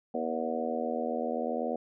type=harmonic tone with a mistuned harmonic; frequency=80.4 Hz; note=E2; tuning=43 cents flat; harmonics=3 / 4 / 5 / 6 / 7 / 8 / 9; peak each=-35 / -41 / -41 / -35 / -36 / -39 / -37 dBFS; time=0.14-1.76 s; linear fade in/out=5 ms; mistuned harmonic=9; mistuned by=+18 cents; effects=none